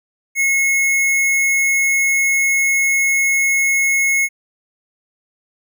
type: tone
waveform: square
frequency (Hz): 2176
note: C#7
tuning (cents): -33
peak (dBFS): -14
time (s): 0.35-4.29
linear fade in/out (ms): 50
effects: none